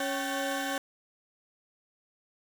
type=tone cluster; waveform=35% pulse; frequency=276.8 / 551 / 778 / 1521 / 1764 Hz; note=C#4 / C#5 / G5 / F#6 / A6; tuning=-2 / -11 / -13 / +47 / +4 cents; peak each=-34 / -34 / -34 / -37 / -37 dBFS; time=0-0.78 s; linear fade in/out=2 ms; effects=none